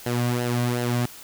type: tone with flanger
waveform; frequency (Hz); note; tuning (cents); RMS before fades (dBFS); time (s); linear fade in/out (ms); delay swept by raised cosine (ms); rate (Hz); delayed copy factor
sawtooth; 121.4; B2; -29; -24; 0.06-1.06; 5; 0.84 to 2.34; 2.7; -0.6
effects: white hiss -43 dBFS RMS until 1.23 s